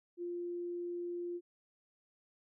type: tone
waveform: sine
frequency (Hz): 349.2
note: F4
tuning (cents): 0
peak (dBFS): -37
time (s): 0.17-1.41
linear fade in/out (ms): 50
effects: none